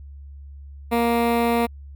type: tone with notch filter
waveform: 15% pulse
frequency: 234.5 Hz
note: A#3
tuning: 11 cents sharp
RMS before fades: -20 dBFS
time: 0.91-1.67 s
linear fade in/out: 20 ms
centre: 6200 Hz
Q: 0.56
effects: added 70 Hz sine -37 dBFS peak until 1.95 s